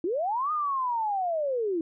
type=linear two-way sweep; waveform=sine; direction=up then down; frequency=313.8 to 1248 to 313.8 Hz; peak=-25 dBFS; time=0.04-1.81 s; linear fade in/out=2 ms; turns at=0.52 s; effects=none